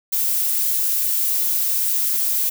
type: noise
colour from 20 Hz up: violet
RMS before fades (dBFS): -20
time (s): 0.12-2.5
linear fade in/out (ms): 10
effects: none